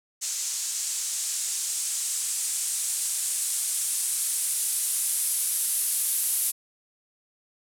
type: noise with low-pass filter sweep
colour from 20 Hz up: violet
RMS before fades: -28 dBFS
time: 0.21-6.52 s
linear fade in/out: 20 ms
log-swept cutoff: 7000 to 11000 Hz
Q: 2
effects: none